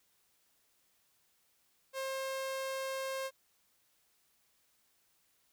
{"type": "tone", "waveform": "sawtooth", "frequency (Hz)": 533, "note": "C5", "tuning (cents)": 32, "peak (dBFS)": -32, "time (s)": [1.93, 3.31], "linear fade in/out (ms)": 50, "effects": ["white hiss -73 dBFS RMS until 5.52 s"]}